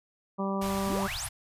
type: harmonic tone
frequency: 195.4 Hz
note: G3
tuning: 5 cents flat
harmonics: 1 / 2 / 3 / 4 / 5 / 6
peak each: -30 / -36 / -36 / -40 / -37 / -38 dBFS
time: 0.38-1.08 s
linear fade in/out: 20 ms
type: band-stop noise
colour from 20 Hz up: pink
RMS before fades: -38 dBFS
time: 0.61-1.29 s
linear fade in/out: 10 ms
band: 140 to 690 Hz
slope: 48 dB/octave
type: exponential sweep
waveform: sine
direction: up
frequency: 181.6 to 11840 Hz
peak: -34 dBFS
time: 0.87-1.27 s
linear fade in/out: 5 ms
effects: resampled to 32000 Hz